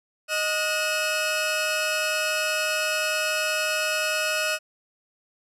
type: tone cluster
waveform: sawtooth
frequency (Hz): 621 / 1452 / 2574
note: D#5 / F#6 / E7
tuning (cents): -3 / -33 / -42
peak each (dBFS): -24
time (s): 0.28-4.59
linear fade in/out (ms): 50
effects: low-pass 12000 Hz 12 dB/octave